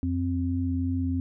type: tone pair together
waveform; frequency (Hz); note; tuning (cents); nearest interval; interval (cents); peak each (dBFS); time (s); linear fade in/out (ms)
sine; 88.33 / 262.1; F2 / C4; +20 / +3; octave + perfect fifth; 1883; -27 / -27; 0.03-1.2; 0
effects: none